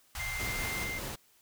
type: band-stop noise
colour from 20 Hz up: pink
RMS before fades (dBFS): -39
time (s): 0.15-0.84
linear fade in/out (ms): 2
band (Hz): 130 to 690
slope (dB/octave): 24
type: tone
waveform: triangle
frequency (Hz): 2093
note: C7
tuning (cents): 0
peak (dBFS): -34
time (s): 0.19-0.99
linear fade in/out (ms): 10
type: noise with tremolo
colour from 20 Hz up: pink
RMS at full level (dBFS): -38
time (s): 0.39-1.16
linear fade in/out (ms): 10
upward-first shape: sine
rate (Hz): 4.9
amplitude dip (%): 25
effects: white hiss -65 dBFS RMS until 1.41 s